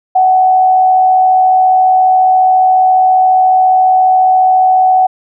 sine tone with frequency modulation, 748 Hz, F#5, 19 cents sharp, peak -5 dBFS, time 0.15-5.07 s, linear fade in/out 10 ms, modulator 74.5 Hz, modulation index 0.25, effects none

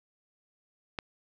click, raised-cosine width 0.3 ms, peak -17 dBFS, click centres 0.988 s, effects none

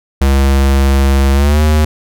square tone with pitch glide, 68.2 to 76.55 Hz, C#2 to D#2, -28 to -28 cents, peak -8 dBFS, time 0.21-1.85 s, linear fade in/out 5 ms, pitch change +200 cents, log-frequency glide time 1.33-1.62 s, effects none

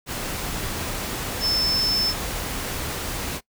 sine tone in noise, 5274 Hz, E8, in tune, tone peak -20 dBFS, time 1.4-2.14 s, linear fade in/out 50 ms, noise pink, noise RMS -29 dBFS, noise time 0.06-3.41 s, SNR +6 dB, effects noise-tail reverb RT60 0.1 s tail -21 dB re dry

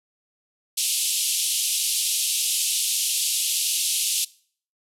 white band-pass noise, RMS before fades -24 dBFS, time 0.77-4.25 s, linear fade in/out 10 ms, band 2700 to 12000 Hz, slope 48 dB/octave, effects noise-tail reverb RT60 0.5 s tail -22 dB re dry

